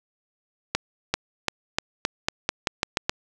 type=accelerating click train; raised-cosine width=0.2 ms; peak=-4 dBFS; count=11; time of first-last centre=0.75-3.095 s; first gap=390 ms; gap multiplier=0.88; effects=none